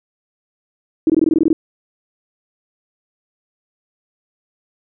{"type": "tone bursts", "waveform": "sine", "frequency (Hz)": 320, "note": "D#4", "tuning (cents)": 49, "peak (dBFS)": -9, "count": 10, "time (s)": [1.07, 1.53], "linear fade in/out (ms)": 2, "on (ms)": 28, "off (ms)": 20, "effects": []}